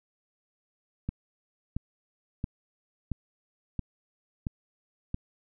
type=click train; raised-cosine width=5 ms; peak=-18 dBFS; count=7; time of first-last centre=1.09-5.144 s; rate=1.48 Hz; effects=none